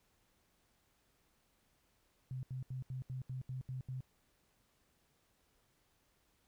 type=tone bursts; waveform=sine; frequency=129.4 Hz; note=C3; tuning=19 cents flat; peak=-39 dBFS; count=9; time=2.31-4.006 s; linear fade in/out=0 ms; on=120 ms; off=77 ms; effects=pink hiss -75 dBFS RMS until 6.47 s